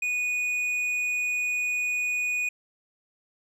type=tone with tanh clipping; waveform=sine; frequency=2475 Hz; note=D#7; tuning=10 cents flat; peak=-26 dBFS; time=0.02-2.49 s; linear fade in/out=5 ms; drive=7 dB; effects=none